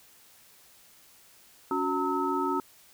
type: tone cluster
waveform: sine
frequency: 281.4 / 366.9 / 911 / 1292 Hz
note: C#4 / F#4 / A#5 / E6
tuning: +26 / -15 / -40 / -35 cents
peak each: -31 dBFS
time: 1.71-2.6 s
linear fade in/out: 2 ms
effects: white hiss -57 dBFS RMS until 2.93 s